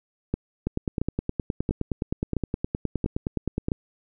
two click trains, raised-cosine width 3 ms, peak -12 / -11 dBFS, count 30 / 6, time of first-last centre 0.67-3.685 / 0.34-3.718 s, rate 9.62 / 1.48 Hz, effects none

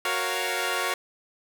10% pulse chord, Gb major seventh, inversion none, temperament equal, 370 / 466.2 / 554.4 / 698.5 Hz, Gb4 / Bb4 / Db5 / F5, 0 / 0 / 0 / 0 cents, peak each -23 dBFS, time 0.05-0.94 s, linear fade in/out 2 ms, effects none

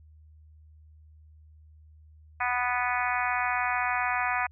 harmonic tone, 246.9 Hz, B3, in tune, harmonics 3 / 4 / 5 / 6 / 7 / 8 / 9 / 10, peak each -31 / -32 / -33 / -34 / -34 / -35 / -36 / -36 dBFS, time 2.4-4.47 s, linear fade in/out 10 ms, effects added 77 Hz sine -51 dBFS peak until 4.51 s

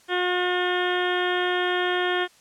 harmonic tone, 359.6 Hz, F#4, 49 cents flat, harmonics 1 / 2 / 3 / 4 / 5 / 6 / 7 / 8 / 9 / 10, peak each -25 / -29 / -33 / -30 / -29 / -38 / -41 / -38 / -32 / -41 dBFS, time 0.08-2.28 s, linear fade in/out 50 ms, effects white hiss -56 dBFS RMS until 2.4 s + low-pass 9000 Hz 12 dB/octave

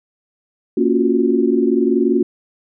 sine chord, Gb major seventh, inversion first, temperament equal with one note detuned, 233.1 / 278.3 / 349.2 / 370 Hz, Bb3 / Db4 / F4 / Gb4, 0 / +7 / 0 / 0 cents, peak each -18 dBFS, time 0.77-2.23 s, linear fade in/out 5 ms, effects none

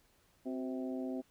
harmonic tone with a mistuned harmonic, 130.2 Hz, C3, 8 cents flat, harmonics 2 / 3 / 4 / 5 / 6, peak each -37 / -44 / -47 / -46 / -55 dBFS, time 0.45-1.22 s, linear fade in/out 20 ms, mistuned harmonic 3, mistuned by -71 cents, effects pink hiss -70 dBFS RMS until 1.3 s

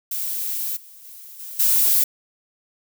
violet noise with level steps, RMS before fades -26 / -45 / -41 / -35 / -17 dBFS, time 0.11-2.04 s, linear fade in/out 5 ms, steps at 0.76 / 1.04 / 1.39 / 1.59 s, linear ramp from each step 10 ms, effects none

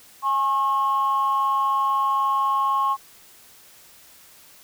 sine tone pair together, 830.6 / 1084.4 Hz, G#5 / C#6, 0 / -38 cents, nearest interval perfect fourth, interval 462 cents, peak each -25 / -18 dBFS, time 0.22-2.97 s, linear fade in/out 50 ms, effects tanh soft clip ceiling -14 dBFS + white hiss -50 dBFS RMS until 4.63 s

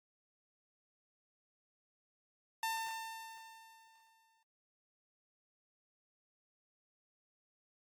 sawtooth tone with exponential decay, 898 Hz, A5, 35 cents sharp, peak -30 dBFS, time 2.63-4.43 s, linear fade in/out 2 ms, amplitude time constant 390 ms, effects AAC 64 kbps

